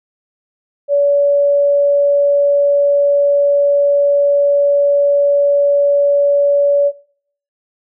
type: tone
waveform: sine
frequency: 570 Hz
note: C#5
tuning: 48 cents sharp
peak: -9 dBFS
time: 0.88-6.92 s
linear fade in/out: 50 ms
effects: noise-tail reverb RT60 0.6 s tail -21 dB re dry